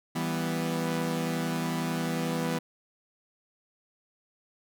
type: chord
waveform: sawtooth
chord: E minor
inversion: none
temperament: equal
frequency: 164.81 / 196 / 246.9 Hz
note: E3 / G3 / B3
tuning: 0 / 0 / 0 cents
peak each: -27 / -32 / -28 dBFS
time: 0.15-2.59 s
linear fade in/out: 10 ms
effects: none